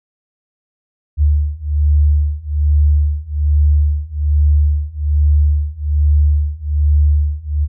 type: beating tone pair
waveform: sine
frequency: 73.42 / 74.62 Hz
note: D2 / D2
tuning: 0 / +28 cents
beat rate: 1.2 Hz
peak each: -14 / -13 dBFS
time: 1.17-7.68 s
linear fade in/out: 50 ms
effects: none